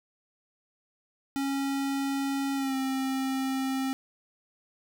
square tone with pitch glide, 275 to 265.6 Hz, C#4 to C4, -14 to +26 cents, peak -28 dBFS, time 1.36-3.93 s, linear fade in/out 0 ms, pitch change -60 cents, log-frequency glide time 2.55-2.75 s, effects none

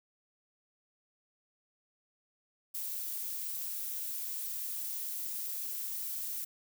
violet noise, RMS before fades -38 dBFS, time 2.74-6.45 s, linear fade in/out 10 ms, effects none

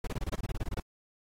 brown noise bursts, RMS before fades -32 dBFS, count 14, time 0.04-0.8 s, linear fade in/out 5 ms, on 32 ms, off 24 ms, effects AAC 48 kbps

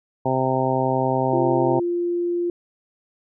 harmonic tone, 130.81 Hz, C3, in tune, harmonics 1 / 2 / 3 / 4 / 5 / 6 / 7, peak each -26 / -26 / -26 / -26 / -26 / -26 / -26 dBFS, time 0.25-1.8 s, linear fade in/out 10 ms
sine tone, 347.8 Hz, F4, 7 cents flat, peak -20 dBFS, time 1.33-2.5 s, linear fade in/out 2 ms
effects none

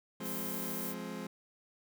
30% pulse chord, F minor, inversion none, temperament just, 174.61 / 209.5 / 261.9 Hz, F3 / Ab3 / C4, 0 / +15 / +2 cents, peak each -42 / -40 / -42 dBFS, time 0.2-1.27 s, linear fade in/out 5 ms
violet noise, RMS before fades -40 dBFS, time 0.22-0.95 s, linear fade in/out 50 ms
effects none

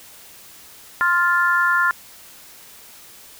harmonic tone, 349.7 Hz, F4, 2 cents sharp, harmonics 3 / 4 / 5, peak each -21 / -17 / -21 dBFS, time 1.01-1.91 s, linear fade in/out 0 ms, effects white hiss -44 dBFS RMS until 3.39 s

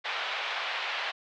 white band-pass noise, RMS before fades -33 dBFS, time 0.04-1.12 s, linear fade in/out 20 ms, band 600 to 3400 Hz, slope 24 dB/octave, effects low-pass 6000 Hz 12 dB/octave

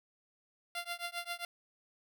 10% pulse tone with tremolo, 694 Hz, F5, 11 cents flat, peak -26 dBFS, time 0.75-1.45 s, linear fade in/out 2 ms, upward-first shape triangle, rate 7.5 Hz, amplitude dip 100%, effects none

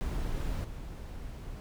brown noise with level steps, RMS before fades -33 / -41 dBFS, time 0.01-1.6 s, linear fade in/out 0 ms, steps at 0.64 s, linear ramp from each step 5 ms, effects none

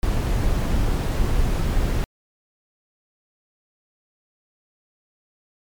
brown noise, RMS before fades -20 dBFS, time 0.03-2.04 s, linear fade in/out 0 ms, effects MP3 96 kbps

